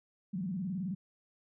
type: tone with vibrato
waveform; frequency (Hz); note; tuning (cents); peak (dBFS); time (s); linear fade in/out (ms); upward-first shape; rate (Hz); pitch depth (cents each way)
sine; 185; F#3; 0; -33; 0.33-0.95; 10; square; 19; 150
effects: none